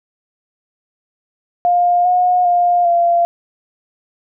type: tone with pitch steps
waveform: sine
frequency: 706 / 722 / 705 / 689 Hz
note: F5 / F#5 / F5 / F5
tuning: +19 / -43 / +16 / -24 cents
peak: -10 dBFS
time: 1.65-3.25 s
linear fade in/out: 0 ms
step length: 400 ms
effects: none